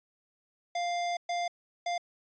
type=tone bursts at uneven times; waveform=square; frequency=698.5 Hz; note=F5; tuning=in tune; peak=-30 dBFS; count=3; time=0.75-1.17 / 1.29-1.48 / 1.86-1.98 s; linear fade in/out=5 ms; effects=resampled to 16000 Hz